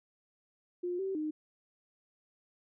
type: tone with pitch steps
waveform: sine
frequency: 355 / 384.9 / 307.2 Hz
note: F4 / G4 / D#4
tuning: +28 / -32 / -22 cents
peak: -32 dBFS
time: 0.83-1.31 s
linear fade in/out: 10 ms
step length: 160 ms
effects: none